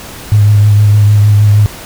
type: tone with vibrato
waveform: sine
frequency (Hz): 104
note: G#2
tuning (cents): +3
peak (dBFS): -3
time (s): 0.32-1.66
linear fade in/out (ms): 0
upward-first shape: triangle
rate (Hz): 6.5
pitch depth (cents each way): 30
effects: pink hiss -28 dBFS RMS until 1.85 s